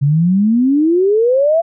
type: exponential sweep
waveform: sine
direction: up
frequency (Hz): 136 to 685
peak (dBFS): -9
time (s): 0.01-1.62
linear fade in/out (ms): 20
effects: none